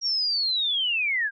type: linear sweep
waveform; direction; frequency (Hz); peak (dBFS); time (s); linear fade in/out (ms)
sine; down; 5650 to 1568; -22; 0.01-1.31; 50
effects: none